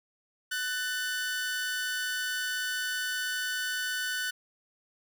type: tone pair together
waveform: sawtooth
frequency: 1495.1 / 1783 Hz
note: F#6 / A6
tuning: +18 / +22 cents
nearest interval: minor third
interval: 304 cents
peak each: -27 / -35 dBFS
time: 0.51-4.31 s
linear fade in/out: 10 ms
effects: none